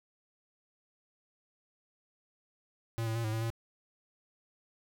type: tone with pitch steps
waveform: square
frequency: 114.5 / 112.1 / 115.8 / 108.8 / 112.2 / 114.6 Hz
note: A#2 / A2 / A#2 / A2 / A2 / A#2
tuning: -31 / +33 / -11 / -19 / +34 / -29 cents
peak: -32 dBFS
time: 2.98-3.502 s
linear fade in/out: 0 ms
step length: 87 ms
effects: none